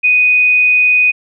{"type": "tone", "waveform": "sine", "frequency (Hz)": 2489, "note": "D#7", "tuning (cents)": 0, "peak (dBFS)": -7, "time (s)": [0.03, 1.12], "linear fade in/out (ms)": 20, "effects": []}